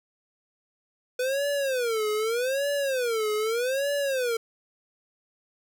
square tone with vibrato, 492.9 Hz, B4, 3 cents flat, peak -25 dBFS, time 1.19-4.37 s, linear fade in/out 5 ms, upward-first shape sine, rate 0.82 Hz, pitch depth 260 cents each way, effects none

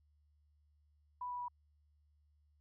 sine tone with pitch steps, 987.8 / 982.1 / 976.5 Hz, B5 / B5 / B5, 0 / -10 / -20 cents, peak -39 dBFS, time 1.21-1.483 s, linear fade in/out 5 ms, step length 91 ms, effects added 74 Hz sine -69 dBFS peak until 2.6 s

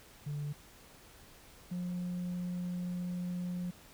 sine tone pair in turn, 146 / 178.29 Hz, D3 / F3, -10 / +36 cents, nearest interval minor third, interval 346 cents, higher second, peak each -33 / -32 dBFS, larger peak second, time 0.26-0.53 / 1.71-3.71 s, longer second, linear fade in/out 10 ms, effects tanh soft clip ceiling -33 dBFS + pink hiss -57 dBFS RMS until 3.93 s

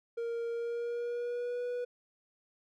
triangle tone with pitch glide, 466.2 to 489.1 Hz, A#4 to B4, 0 to -17 cents, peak -31 dBFS, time 0.17-1.85 s, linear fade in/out 10 ms, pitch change +83 cents, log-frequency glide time 0.51-1.63 s, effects none

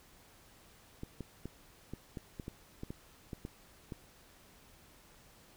clicks, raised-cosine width 3 ms, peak -28 dBFS, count 12, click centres 1.034 / 1.207 / 1.456 / 1.936 / 2.172 / 2.398 / 2.481 / 2.834 / 2.905 / 3.332 / 3.451 / 3.922 s, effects pink hiss -61 dBFS RMS until 5.56 s

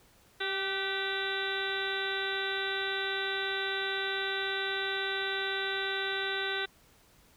harmonic tone with a mistuned harmonic, 390.6 Hz, G4, 6 cents flat, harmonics 1 / 2 / 3 / 4 / 5 / 6 / 7 / 8 / 9 / 10, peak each -37 / -42 / -44 / -35 / -39 / -45 / -44 / -47 / -39 / -39 dBFS, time 0.4-6.66 s, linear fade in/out 10 ms, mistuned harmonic 4, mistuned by -39 cents, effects pink hiss -62 dBFS RMS until 7.36 s

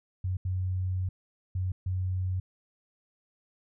sine tone bursts at uneven times, 92.5 Hz, F#2, in tune, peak -27 dBFS, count 4, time 0.24-0.37 / 0.45-1.09 / 1.55-1.72 / 1.86-2.4 s, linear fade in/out 5 ms, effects none

